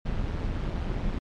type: noise with amplitude modulation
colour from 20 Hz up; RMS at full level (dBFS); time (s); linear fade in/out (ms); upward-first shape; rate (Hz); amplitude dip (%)
brown; -26; 0.05-1.19; 10; sine; 174; 65
effects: low-pass 4000 Hz 12 dB/octave + MP3 96 kbps